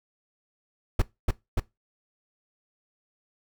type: noise with echo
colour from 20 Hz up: brown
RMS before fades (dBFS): -19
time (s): 0.99-1.02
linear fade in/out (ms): 5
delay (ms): 290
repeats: 2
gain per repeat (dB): -2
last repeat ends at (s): 1.6
effects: noise-tail reverb RT60 0.2 s tail -20 dB re dry